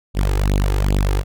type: tone with flanger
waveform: sawtooth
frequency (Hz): 49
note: G1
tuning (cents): 0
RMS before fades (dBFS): -17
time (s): 0.14-1.24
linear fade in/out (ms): 50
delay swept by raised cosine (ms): 0.26 to 2.46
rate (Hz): 2.5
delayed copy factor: +0.95
effects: none